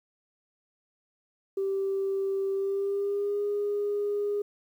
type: tone with pitch glide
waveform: sine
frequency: 390 to 410.3 Hz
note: G4 to G#4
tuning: -9 to -21 cents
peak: -25 dBFS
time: 1.57-4.42 s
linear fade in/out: 5 ms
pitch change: +88 cents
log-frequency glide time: 2.54-3.43 s
effects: tanh soft clip ceiling -21 dBFS + 10-bit